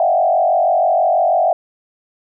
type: tone with frequency modulation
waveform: sine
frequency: 698.5 Hz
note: F5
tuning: in tune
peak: -11 dBFS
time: 0-1.53 s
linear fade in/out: 2 ms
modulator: 46.2 Hz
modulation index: 1.6
effects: none